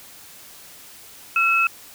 sine tone pair together, 1359.2 / 2583 Hz, F6 / E7, -47 / -36 cents, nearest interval major seventh, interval 1111 cents, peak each -20 / -17 dBFS, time 1.36-1.67 s, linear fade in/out 2 ms, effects white hiss -44 dBFS RMS until 1.94 s

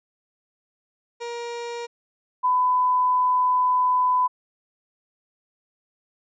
30% pulse / sine tone pair in turn, 473 / 1002.3 Hz, A#4 / B5, +25 / +25 cents, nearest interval octave + minor second, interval 1300 cents, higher second, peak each -27 / -17 dBFS, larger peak second, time 1.2-1.87 / 2.43-4.28 s, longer second, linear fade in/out 20 ms, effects resampled to 16000 Hz

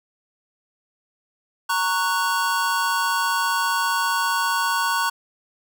square chord, F# major, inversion first, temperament just, 925 / 1110 / 1480 Hz, A#5 / C#6 / F#6, -14 / +2 / 0 cents, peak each -25 dBFS, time 1.69-5.1 s, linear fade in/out 10 ms, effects none

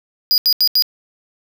square tone bursts, 4899 Hz, D#8, 28 cents flat, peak -11 dBFS, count 4, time 0.31-0.823 s, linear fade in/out 0 ms, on 69 ms, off 79 ms, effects none

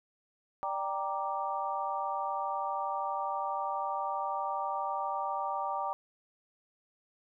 harmonic tone with a mistuned harmonic, 196 Hz, G3, in tune, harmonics 3 / 4 / 5 / 6, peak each -40 / -35 / -36 / -37 dBFS, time 0.63-5.93 s, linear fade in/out 0 ms, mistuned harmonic 5, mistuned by -79 cents, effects none

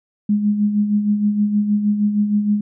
sine tone with tremolo, 207.7 Hz, G#3, in tune, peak -12 dBFS, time 0.29-2.61 s, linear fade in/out 5 ms, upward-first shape sine, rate 6.4 Hz, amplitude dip 55%, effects none

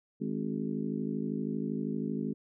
harmonic tone with a mistuned harmonic, 52.7 Hz, G#1, 26 cents sharp, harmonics 3 / 4 / 5 / 6 / 7 / 8, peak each -39 / -34 / -36 / -46 / -41 / -43 dBFS, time 0.2-2.34 s, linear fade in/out 20 ms, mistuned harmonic 6, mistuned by -44 cents, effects none

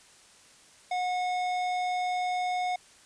sine tone with tanh clipping, 727 Hz, F#5, 31 cents flat, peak -29 dBFS, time 0.91-2.76 s, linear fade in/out 5 ms, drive 15 dB, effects white hiss -56 dBFS RMS until 3.05 s + resampled to 22050 Hz

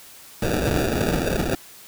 violet noise with sample-and-hold, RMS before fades -22 dBFS, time 0.42-1.55 s, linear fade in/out 5 ms, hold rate 1050 Hz, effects white hiss -45 dBFS RMS until 1.87 s

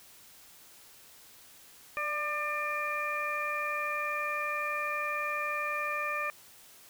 harmonic tone with a mistuned harmonic, 598 Hz, D5, 31 cents sharp, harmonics 1 / 2 / 3 / 4, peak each -39 / -34 / -37 / -35 dBFS, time 1.97-6.3 s, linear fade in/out 0 ms, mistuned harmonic 1, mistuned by -23 cents, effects white hiss -55 dBFS RMS until 6.89 s

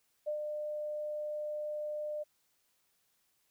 sine tone with ADSR envelope, 601 Hz, D5, 40 cents sharp, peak -31 dBFS, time 0.26-2.24 s, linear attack 21 ms, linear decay 96 ms, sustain -4 dB, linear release 19 ms, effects white hiss -75 dBFS RMS until 3.5 s

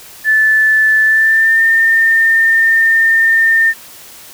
sine tone with pitch glide, 1749 to 1810.7 Hz, A6 to A6, -11 to +49 cents, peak -7 dBFS, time 0.24-3.74 s, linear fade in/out 50 ms, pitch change +60 cents, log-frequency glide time 1.03-1.63 s, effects white hiss -36 dBFS RMS until 4.33 s

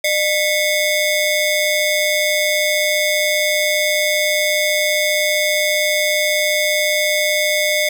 sawtooth ring-modulated tone, 1396.9 Hz, F6, in tune, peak -8 dBFS, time 0.04-7.89 s, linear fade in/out 5 ms, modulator 791 Hz, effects none

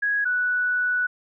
sine tone pair in turn, 1660 / 1478.9 Hz, G#6 / F#6, -1 / -1 cents, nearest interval major second, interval 200 cents, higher first, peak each -20 dBFS, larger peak neither, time 0.02-0.25 / 0.25-1.07 s, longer second, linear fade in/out 10 ms, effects none

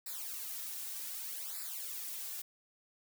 blue noise with flanger, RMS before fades -42 dBFS, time 0.06-2.42 s, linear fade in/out 5 ms, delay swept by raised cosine 0.32 to 3.12 ms, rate 0.65 Hz, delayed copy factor -0.85, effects none

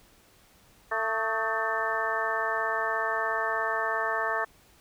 harmonic tone with a mistuned harmonic, 222.9 Hz, A3, 23 cents sharp, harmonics 2 / 3 / 4 / 5 / 6 / 7 / 8, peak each -36 / -33 / -35 / -32 / -35 / -36 / -31 dBFS, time 0.91-4.45 s, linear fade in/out 10 ms, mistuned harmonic 6, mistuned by -77 cents, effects pink hiss -59 dBFS RMS until 4.8 s

